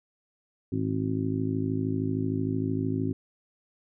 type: harmonic tone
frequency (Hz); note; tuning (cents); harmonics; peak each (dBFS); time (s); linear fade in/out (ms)
53.1; G#1; +39; 2 / 3 / 4 / 5 / 6 / 7; -31 / -33 / -40 / -29 / -38 / -35; 0.72-3.13; 5
effects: none